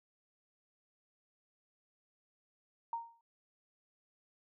sine tone with exponential decay, 927 Hz, A#5, 10 cents flat, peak -32 dBFS, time 2.93-3.21 s, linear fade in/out 2 ms, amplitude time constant 59 ms, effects none

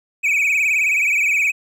triangle tone with vibrato, 2399 Hz, D7, 36 cents sharp, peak -13 dBFS, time 0.23-1.52 s, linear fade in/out 20 ms, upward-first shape sine, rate 19 Hz, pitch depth 120 cents each way, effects none

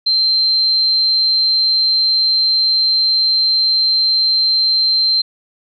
sine tone, 4131 Hz, C8, 23 cents flat, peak -11 dBFS, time 0.06-5.22 s, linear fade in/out 10 ms, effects none

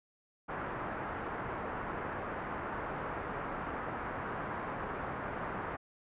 white low-pass noise, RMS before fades -39 dBFS, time 0.48-5.77 s, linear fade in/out 20 ms, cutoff 1500 Hz, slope 24 dB/octave, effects resampled to 8000 Hz

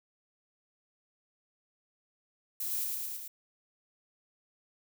violet noise with echo, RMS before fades -35 dBFS, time 2.6-2.84 s, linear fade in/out 5 ms, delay 110 ms, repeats 4, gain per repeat -2 dB, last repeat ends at 3.28 s, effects none

